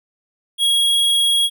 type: tone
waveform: square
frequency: 3306 Hz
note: G#7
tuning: 9 cents flat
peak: -14 dBFS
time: 0.58-1.5 s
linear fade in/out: 50 ms
effects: none